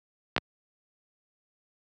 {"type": "clicks", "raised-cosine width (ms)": 0.3, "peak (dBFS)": -8, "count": 2, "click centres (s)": [0.364, 0.38], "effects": ["high-pass 100 Hz 12 dB/octave"]}